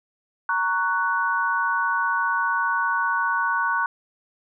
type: tone cluster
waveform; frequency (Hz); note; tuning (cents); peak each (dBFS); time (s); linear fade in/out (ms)
sine; 930 / 1115 / 1484; A#5 / C#6 / F#6; -4 / +10 / +5; -26 / -25 / -23; 0.49-3.86; 2
effects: none